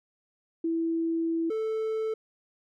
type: tone pair in turn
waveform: sine / triangle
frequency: 329.6 / 440 Hz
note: E4 / A4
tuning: 0 / 0 cents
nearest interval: perfect fourth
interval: 500 cents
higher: second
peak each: -25 / -25 dBFS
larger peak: neither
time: 0.64-1.5 / 1.5-2.14 s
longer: first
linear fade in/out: 5 ms
effects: none